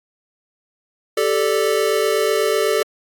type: chord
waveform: square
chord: G suspended second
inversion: none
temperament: equal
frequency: 392 / 440 / 587.3 Hz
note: G4 / A4 / D5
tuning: 0 / 0 / 0 cents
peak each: -22 / -19 / -23 dBFS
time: 1.17-2.83 s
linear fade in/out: 5 ms
effects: AAC 64 kbps